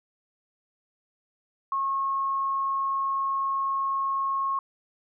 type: tone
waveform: sine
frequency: 1088 Hz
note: C#6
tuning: 33 cents flat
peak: -24 dBFS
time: 1.72-4.59 s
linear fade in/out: 2 ms
effects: none